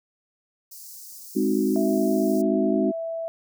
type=high-pass noise; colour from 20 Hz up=white; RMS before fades=-42 dBFS; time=0.71-2.42 s; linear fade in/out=10 ms; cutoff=4800 Hz; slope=48 dB/octave
type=chord; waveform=sine; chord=Ab dominant seventh; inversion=none; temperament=equal; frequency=207.7 / 261.6 / 311.1 / 370 Hz; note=Ab3 / C4 / Eb4 / Gb4; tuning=0 / 0 / 0 / 0 cents; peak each=-25 dBFS; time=1.35-2.92 s; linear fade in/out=20 ms
type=tone; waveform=sine; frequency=659.3 Hz; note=E5; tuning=in tune; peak=-27 dBFS; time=1.76-3.28 s; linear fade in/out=0 ms
effects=none